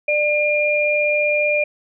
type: tone pair together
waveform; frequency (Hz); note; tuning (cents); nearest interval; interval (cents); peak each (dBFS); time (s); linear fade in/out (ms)
sine; 594 / 2405; D5 / D7; +20 / +41; 2 octaves; 2421; -18; 0.08-1.64; 5
effects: none